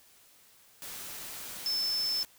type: tone in noise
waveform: sine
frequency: 5274 Hz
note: E8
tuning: in tune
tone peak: -28 dBFS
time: 1.66-2.23 s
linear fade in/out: 0 ms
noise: white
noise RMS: -42 dBFS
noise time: 0.82-2.25 s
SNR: +11 dB
effects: white hiss -60 dBFS RMS until 2.38 s

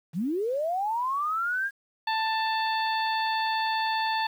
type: linear sweep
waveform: sine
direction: up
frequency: 143 to 1643 Hz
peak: -25 dBFS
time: 0.13-1.71 s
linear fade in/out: 50 ms
type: harmonic tone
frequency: 885 Hz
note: A5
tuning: 10 cents sharp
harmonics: 1 / 2 / 3 / 4 / 5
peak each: -26 / -32 / -37 / -36 / -37 dBFS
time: 2.07-4.27 s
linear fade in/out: 5 ms
effects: 9-bit

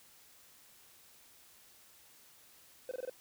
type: tone bursts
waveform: triangle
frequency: 510 Hz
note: C5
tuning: 44 cents flat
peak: -34 dBFS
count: 5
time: 2.89-3.097 s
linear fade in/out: 2 ms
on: 23 ms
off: 23 ms
effects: white hiss -61 dBFS RMS until 3.2 s

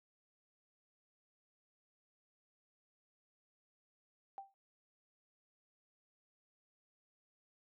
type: tone with exponential decay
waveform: sine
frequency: 784 Hz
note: G5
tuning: in tune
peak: -40 dBFS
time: 4.38-4.54 s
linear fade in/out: 0 ms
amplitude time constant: 34 ms
effects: high-pass 400 Hz 12 dB/octave

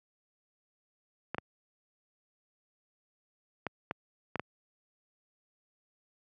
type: clicks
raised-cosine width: 0.5 ms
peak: -18 dBFS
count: 6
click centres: 1.346 / 1.383 / 3.667 / 3.911 / 4.357 / 4.396 s
effects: high-pass 100 Hz 12 dB/octave

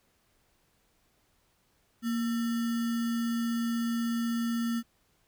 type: tone with sample-and-hold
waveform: sine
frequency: 233.1 Hz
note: A#3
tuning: in tune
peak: -27 dBFS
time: 2.02-4.83 s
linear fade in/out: 50 ms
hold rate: 1575 Hz
effects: pink hiss -70 dBFS RMS until 5.27 s

